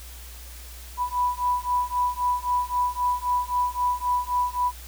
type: beating tone pair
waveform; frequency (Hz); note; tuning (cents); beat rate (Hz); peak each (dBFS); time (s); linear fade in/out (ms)
sine; 985 / 988.8; B5 / B5; -5 / +2; 3.8; -25; 0.97-4.72; 50
effects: added 60 Hz sine -40 dBFS peak until 4.87 s + white hiss -45 dBFS RMS until 4.87 s